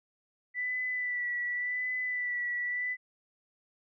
sine tone with vibrato, 1975.5 Hz, B6, in tune, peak -30 dBFS, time 0.54-2.97 s, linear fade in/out 50 ms, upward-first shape sine, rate 0.89 Hz, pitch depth 28 cents each way, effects none

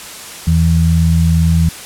sine tone pair together, 82 / 164.28 Hz, E2 / E3, -9 / -6 cents, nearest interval octave, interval 1203 cents, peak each -11 dBFS, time 0.47-1.69 s, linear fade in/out 5 ms, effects white hiss -30 dBFS RMS until 1.85 s + low-pass 11000 Hz 12 dB/octave

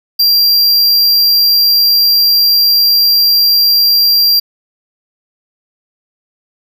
square tone, 4747 Hz, D8, 18 cents sharp, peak -7 dBFS, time 0.19-4.4 s, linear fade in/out 10 ms, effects none

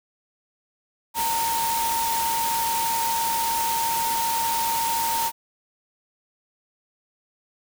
sine tone in noise, 918 Hz, A#5, 27 cents flat, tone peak -23 dBFS, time 1.14-5.32 s, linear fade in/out 50 ms, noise white, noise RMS -28 dBFS, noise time 1.14-5.32 s, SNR +2 dB, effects none

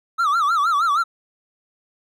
triangle tone with vibrato, 1253 Hz, D#6, 12 cents sharp, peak -14 dBFS, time 0.18-1.04 s, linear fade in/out 20 ms, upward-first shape sine, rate 6.4 Hz, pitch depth 180 cents each way, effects none

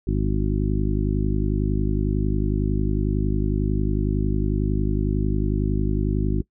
harmonic tone with a mistuned harmonic, 51 Hz, G#1, 31 cents flat, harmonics 1 / 2 / 3 / 4 / 5 / 6 / 7, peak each -23 / -26 / -28 / -29 / -30 / -31 / -31 dBFS, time 0.07-6.42 s, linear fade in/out 5 ms, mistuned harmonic 7, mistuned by +37 cents, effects noise-tail reverb RT60 0.1 s tail -22 dB re dry

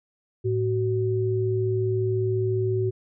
sine tone pair together, 110 / 375.6 Hz, A2 / F#4, 0 / +26 cents, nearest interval octave + major sixth, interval 2126 cents, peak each -24 dBFS, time 0.44-2.91 s, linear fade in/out 20 ms, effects none

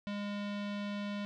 square tone with low-pass filter, 204.2 Hz, G#3, 29 cents flat, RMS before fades -38 dBFS, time 0.07-1.25 s, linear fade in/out 0 ms, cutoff 3500 Hz, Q 1.7, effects none

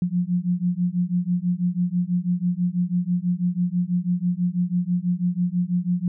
sine beating tone pair, 174.61 / 180.71 Hz, F3 / F#3, 0 / -41 cents, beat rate 6.1 Hz, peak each -23 dBFS, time 0.02-6.08 s, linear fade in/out 2 ms, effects none

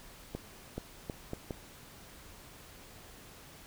accelerating click train, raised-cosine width 2 ms, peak -23 dBFS, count 5, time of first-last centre 0.35-1.508 s, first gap 430 ms, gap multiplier 0.74, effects pink hiss -53 dBFS RMS until 3.66 s

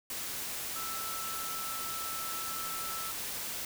sine tone in noise, 1321 Hz, E6, 3 cents sharp, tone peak -40 dBFS, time 0.76-3.11 s, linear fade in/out 2 ms, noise white, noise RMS -38 dBFS, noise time 0.1-3.65 s, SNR -5 dB, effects none

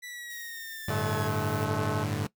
sawtooth linear sweep, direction down, 1975.5 to 1661.2 Hz, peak -36 dBFS, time 0.02-1.29 s, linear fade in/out 20 ms
violet noise, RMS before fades -47 dBFS, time 0.3-1.65 s, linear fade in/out 2 ms
sawtooth chord, G suspended second, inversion none, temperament equal with one note detuned, 98 / 110 / 147.26 Hz, G2 / A2 / D3, 0 / 0 / +5 cents, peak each -29 dBFS, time 0.88-2.27 s, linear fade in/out 5 ms
harmonic tone, 215.3 Hz, A3, 37 cents flat, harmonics 2 / 3 / 4 / 5 / 6 / 7, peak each -36 / -38 / -39 / -40 / -41 / -41 dBFS, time 0.9-2.04 s, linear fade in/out 2 ms
effects noise-tail reverb RT60 0.1 s tail -19 dB re dry

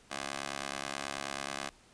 15% pulse tone with high-pass filter, 69.3 Hz, C#2, in tune, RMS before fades -39 dBFS, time 0.1-1.7 s, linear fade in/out 20 ms, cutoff 620 Hz, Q 0.5, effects pink hiss -61 dBFS RMS until 1.93 s + resampled to 22050 Hz

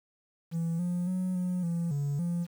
triangle tone with pitch steps, 166.4 / 176.8 / 184.2 / 180.7 / 169.7 / 142.5 / 172.6 Hz, E3 / F3 / F#3 / F#3 / F3 / C#3 / F3, +17 / +22 / -7 / -41 / -49 / +48 / -20 cents, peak -25 dBFS, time 0.51-2.47 s, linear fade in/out 50 ms, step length 280 ms, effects tanh soft clip ceiling -22 dBFS + 9-bit

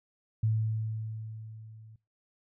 sine tone with level ramp, 110 Hz, A2, in tune, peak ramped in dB -23 to -49 dBFS, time 0.43-1.96 s, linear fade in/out 5 ms, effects noise-tail reverb RT60 0.3 s tail -23 dB re dry

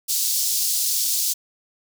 pink high-pass noise, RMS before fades -22 dBFS, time 0.08-1.34 s, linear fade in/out 20 ms, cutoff 4600 Hz, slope 24 dB/octave, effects none

